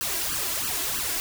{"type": "noise with flanger", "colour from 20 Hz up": "white", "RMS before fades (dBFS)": -28, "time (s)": [0.01, 1.2], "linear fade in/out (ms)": 0, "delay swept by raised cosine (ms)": [0.66, 3.06], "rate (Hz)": 3.1, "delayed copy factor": 0.95, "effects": []}